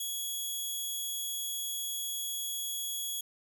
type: tone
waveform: 10% pulse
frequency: 3348 Hz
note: G#7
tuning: 13 cents sharp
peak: -26 dBFS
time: 0-3.21 s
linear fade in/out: 5 ms
effects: none